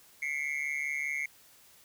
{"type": "tone with amplitude modulation", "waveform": "triangle", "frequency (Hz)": 2155, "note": "C#7", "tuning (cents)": -49, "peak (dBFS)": -25, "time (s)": [0.22, 1.26], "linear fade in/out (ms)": 5, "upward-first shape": "sine", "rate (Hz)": 145, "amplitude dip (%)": 100, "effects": ["white hiss -59 dBFS RMS until 1.84 s"]}